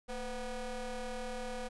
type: ring-modulated tone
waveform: 30% pulse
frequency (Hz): 242.8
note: B3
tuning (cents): -29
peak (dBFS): -32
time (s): 0.08-1.69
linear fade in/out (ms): 20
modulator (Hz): 262
effects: resampled to 24000 Hz